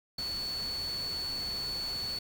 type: tone in noise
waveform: sine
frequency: 4435 Hz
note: C#8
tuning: in tune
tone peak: -33 dBFS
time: 0.18-2.19 s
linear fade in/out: 5 ms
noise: pink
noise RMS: -44 dBFS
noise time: 0.18-2.19 s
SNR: +8 dB
effects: none